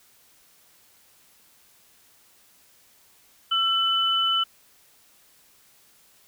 sine tone pair together, 1340 / 3005 Hz, E6 / F#7, +28 / +26 cents, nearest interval octave + major second, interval 1398 cents, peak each -25 / -21 dBFS, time 3.51-4.44 s, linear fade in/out 10 ms, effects white hiss -58 dBFS RMS until 6.27 s

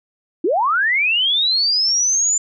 sine linear sweep, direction up, 293.7 to 7140 Hz, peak -14 dBFS, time 0.44-2.38 s, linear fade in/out 5 ms, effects none

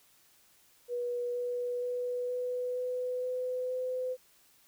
sine tone with pitch steps, 485.7 / 489.4 / 493 / 496.8 / 500.5 / 504.3 / 508.1 Hz, B4 / B4 / B4 / B4 / B4 / B4 / B4, -29 / -16 / -3 / +10 / +23 / +36 / +49 cents, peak -31 dBFS, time 0.88-4.17 s, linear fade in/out 50 ms, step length 470 ms, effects white hiss -64 dBFS RMS until 4.67 s

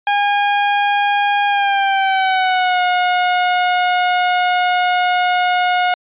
sawtooth tone with pitch glide, 815 to 721.9 Hz, G#5 to F#5, -33 to -43 cents, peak -9 dBFS, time 0.07-5.94 s, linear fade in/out 2 ms, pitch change -210 cents, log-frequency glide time 1.47-2.82 s, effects resampled to 8000 Hz

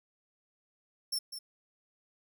sawtooth tone with echo, 5410 Hz, E8, 44 cents sharp, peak -28 dBFS, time 1.12-1.19 s, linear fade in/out 10 ms, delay 200 ms, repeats 1, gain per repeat -9 dB, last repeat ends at 1.39 s, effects none

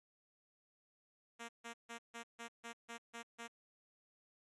5% pulse tone bursts, 233.1 Hz, A#3, in tune, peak -35 dBFS, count 9, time 1.39-3.481 s, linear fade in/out 20 ms, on 99 ms, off 150 ms, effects resampled to 24000 Hz

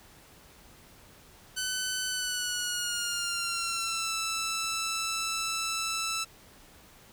10% pulse tone with pitch glide, 1510 to 1322.1 Hz, F#6 to E6, +35 to +5 cents, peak -21 dBFS, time 1.56-6.25 s, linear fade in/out 20 ms, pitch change -230 cents, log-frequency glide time 2.06-4.15 s, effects pink hiss -55 dBFS RMS until 7.12 s

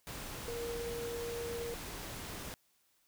sine tone in noise, 470 Hz, A#4, 14 cents sharp, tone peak -38 dBFS, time 0.48-1.74 s, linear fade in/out 0 ms, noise pink, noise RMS -44 dBFS, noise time 0.07-2.54 s, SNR +3 dB, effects white hiss -73 dBFS RMS until 3.07 s

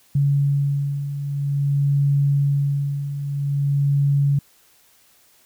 sine beating tone pair, 140.9 / 141.4 Hz, C#3 / C#3, +29 / +35 cents, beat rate 0.5 Hz, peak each -24 / -18 dBFS, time 0.15-4.39 s, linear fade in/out 5 ms, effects white hiss -56 dBFS RMS until 5.45 s

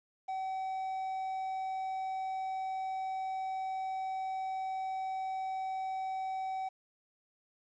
triangle tone, 761 Hz, F#5, 48 cents sharp, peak -32 dBFS, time 0.28-6.69 s, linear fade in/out 10 ms, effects resampled to 16000 Hz + 11-bit

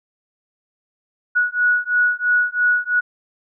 sine beating tone pair, 1461 / 1464 Hz, F#6 / F#6, -22 / -19 cents, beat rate 3 Hz, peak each -18 dBFS, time 1.35-3.01 s, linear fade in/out 20 ms, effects none

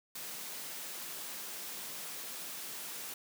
white high-pass noise, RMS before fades -43 dBFS, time 0.15-3.14 s, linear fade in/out 5 ms, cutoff 140 Hz, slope 96 dB/octave, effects none

